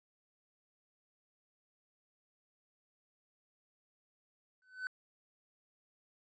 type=tone with exponential growth; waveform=triangle; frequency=1511 Hz; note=F#6; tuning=36 cents sharp; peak=-31 dBFS; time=4.62-4.87 s; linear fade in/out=1 ms; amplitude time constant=53 ms; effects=resampled to 16000 Hz